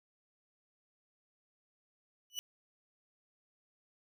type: tone with exponential growth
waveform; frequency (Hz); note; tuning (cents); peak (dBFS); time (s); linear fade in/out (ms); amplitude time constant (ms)
30% pulse; 2960; F#7; 0; -29; 2.3-2.39; 0; 19
effects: none